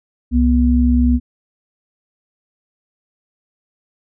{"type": "tone pair together", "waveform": "sine", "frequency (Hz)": [66.6, 243.6], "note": ["C2", "B3"], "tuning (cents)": [31, -24], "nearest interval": "octave + minor seventh", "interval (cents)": 2245, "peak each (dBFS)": -13, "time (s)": [0.31, 1.2], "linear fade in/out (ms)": 50, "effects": []}